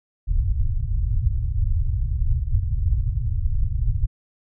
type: low-pass noise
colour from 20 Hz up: pink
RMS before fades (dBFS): -21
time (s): 0.27-4.07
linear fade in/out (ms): 20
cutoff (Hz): 120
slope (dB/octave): 48
effects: none